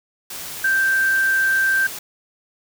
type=tone in noise; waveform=sine; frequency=1568 Hz; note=G6; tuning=in tune; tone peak=-15 dBFS; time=0.64-1.87 s; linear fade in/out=5 ms; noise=white; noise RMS=-32 dBFS; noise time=0.3-1.99 s; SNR=+14 dB; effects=none